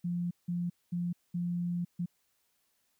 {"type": "tone bursts at uneven times", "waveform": "sine", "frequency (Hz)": 174.5, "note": "F3", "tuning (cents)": -1, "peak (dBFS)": -30, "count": 5, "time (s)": [[0.04, 0.31], [0.48, 0.7], [0.92, 1.13], [1.34, 1.85], [1.99, 2.06]], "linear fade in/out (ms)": 10, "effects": ["white hiss -75 dBFS RMS until 2.99 s"]}